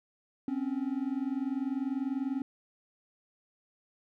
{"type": "tone pair together", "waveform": "triangle", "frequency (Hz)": [259, 279.1], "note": ["C4", "C#4"], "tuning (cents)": [-17, 12], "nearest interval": "minor second", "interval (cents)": 129, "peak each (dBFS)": [-31, -31], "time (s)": [0.48, 2.42], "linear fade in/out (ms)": 2, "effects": []}